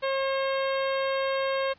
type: harmonic tone with a mistuned harmonic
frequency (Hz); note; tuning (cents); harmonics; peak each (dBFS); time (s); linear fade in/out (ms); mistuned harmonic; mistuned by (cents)
539; C#5; -49; 1 / 2 / 3 / 4 / 5 / 6 / 7 / 8; -26 / -32 / -36 / -38 / -40 / -42 / -43 / -44; 0.02-1.74; 20; 6; -17
effects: pink hiss -59 dBFS RMS until 1.78 s + resampled to 11025 Hz